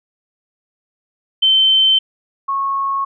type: tone pair in turn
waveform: sine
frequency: 3090 / 1096.9 Hz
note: G7 / C#6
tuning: -26 / -19 cents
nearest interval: octave + tritone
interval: 1793 cents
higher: first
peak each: -9 / -16 dBFS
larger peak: first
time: 1.42-1.99 / 2.48-3.05 s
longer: neither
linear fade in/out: 10 ms
effects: none